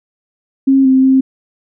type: tone with pitch steps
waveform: sine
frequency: 269.4 / 262.4 / 264.5 Hz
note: C#4 / C4 / C4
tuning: -49 / +5 / +19 cents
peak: -6 dBFS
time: 0.67-1.21 s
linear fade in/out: 10 ms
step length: 180 ms
effects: none